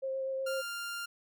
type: tone with vibrato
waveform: sine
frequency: 532 Hz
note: C5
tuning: 29 cents sharp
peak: -32 dBFS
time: 0.02-0.62 s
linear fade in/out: 20 ms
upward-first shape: sine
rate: 8.1 Hz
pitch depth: 11 cents each way
type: tone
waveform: sawtooth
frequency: 1396.9 Hz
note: F6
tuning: in tune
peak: -33 dBFS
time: 0.46-1.06 s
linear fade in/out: 10 ms
effects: none